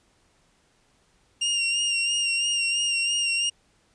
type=tone with vibrato; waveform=sawtooth; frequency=2794 Hz; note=F7; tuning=in tune; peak=-19 dBFS; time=1.41-3.5 s; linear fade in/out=10 ms; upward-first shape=sine; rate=3 Hz; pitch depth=35 cents each way; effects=pink hiss -64 dBFS RMS until 3.94 s + resampled to 22050 Hz